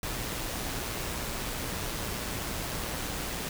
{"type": "noise with amplitude modulation", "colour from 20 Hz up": "pink", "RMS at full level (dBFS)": -33, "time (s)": [0.03, 3.49], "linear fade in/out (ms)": 2, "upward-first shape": "sine", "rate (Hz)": 118, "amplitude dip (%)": 30, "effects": []}